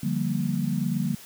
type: chord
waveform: sine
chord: G minor seventh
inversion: second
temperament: equal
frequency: 146.83 / 174.61 / 196 / 233.1 Hz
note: D3 / F3 / G3 / Bb3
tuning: 0 / 0 / 0 / 0 cents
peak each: -29 dBFS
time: 0.03-1.15 s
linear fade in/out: 5 ms
effects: white hiss -46 dBFS RMS until 1.25 s